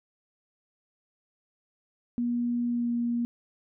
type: tone with pitch glide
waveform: sine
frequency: 240 to 237.4 Hz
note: B3 to A#3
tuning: -49 to +32 cents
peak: -25 dBFS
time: 2.18-3.25 s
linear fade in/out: 0 ms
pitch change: -19 cents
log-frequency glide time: 2.67-2.91 s
effects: none